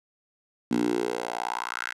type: tone with high-pass filter sweep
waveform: 10% pulse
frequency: 59.4 Hz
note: A#1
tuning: 33 cents sharp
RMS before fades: -29 dBFS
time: 0.71-1.93 s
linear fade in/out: 5 ms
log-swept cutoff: 240 to 1700 Hz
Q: 3.8
effects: low-pass 10000 Hz 12 dB/octave